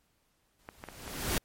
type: noise with exponential growth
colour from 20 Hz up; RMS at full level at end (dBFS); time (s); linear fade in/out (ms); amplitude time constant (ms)
pink; -28; 0.59-1.38; 2; 170
type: clicks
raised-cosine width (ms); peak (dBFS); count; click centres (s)
0.5; -26; 4; 0.689 / 0.839 / 0.887 / 1.078
effects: pink hiss -73 dBFS RMS until 1.44 s + MP3 64 kbps